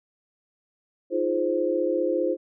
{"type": "chord", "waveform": "sine", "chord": "F minor seventh", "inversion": "third", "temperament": "just", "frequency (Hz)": [314.3, 349.2, 419.1, 523.8], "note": ["Eb4", "F4", "Ab4", "C5"], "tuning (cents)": [18, 0, 16, 2], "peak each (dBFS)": [-29, -26, -31, -25], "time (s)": [1.1, 2.37], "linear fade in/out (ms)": 50, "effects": []}